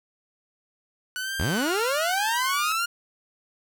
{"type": "tone with vibrato", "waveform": "sawtooth", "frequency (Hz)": 1479, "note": "F#6", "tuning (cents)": -1, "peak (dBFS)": -25, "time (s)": [1.16, 2.72], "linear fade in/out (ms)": 0, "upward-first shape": "sine", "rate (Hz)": 1.1, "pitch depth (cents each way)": 120}
{"type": "linear sweep", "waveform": "sawtooth", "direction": "up", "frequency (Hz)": [55.2, 1423], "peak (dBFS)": -20, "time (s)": [1.39, 2.86], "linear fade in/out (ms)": 10}
{"effects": []}